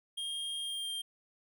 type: tone with pitch glide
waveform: square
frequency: 3226 to 3187 Hz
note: G7 to G7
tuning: +49 to +28 cents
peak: -36 dBFS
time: 0.17-1.02 s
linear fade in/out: 10 ms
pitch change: -21 cents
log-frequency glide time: 0.6-0.91 s
effects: none